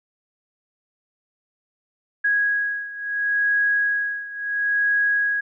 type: beating tone pair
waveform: sine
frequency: 1655 / 1655.73 Hz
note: G#6 / G#6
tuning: -6 / -6 cents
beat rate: 0.73 Hz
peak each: -21 / -24 dBFS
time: 2.24-5.41 s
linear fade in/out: 10 ms
effects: none